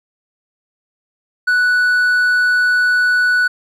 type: tone with hard clipping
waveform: sine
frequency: 1480 Hz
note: F#6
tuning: in tune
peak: -12 dBFS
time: 1.47-3.48 s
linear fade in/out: 10 ms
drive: 3 dB
effects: none